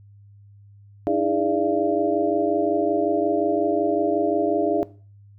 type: tone cluster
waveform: sine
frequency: 299.7 / 325.2 / 411.7 / 587 / 679 Hz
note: D4 / E4 / G#4 / D5 / F5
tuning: +35 / -23 / -15 / -1 / -49 cents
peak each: -25 dBFS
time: 1.07-4.83 s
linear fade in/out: 0 ms
effects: noise-tail reverb RT60 0.4 s tail -19 dB re dry + added 101 Hz sine -46 dBFS peak until 5.38 s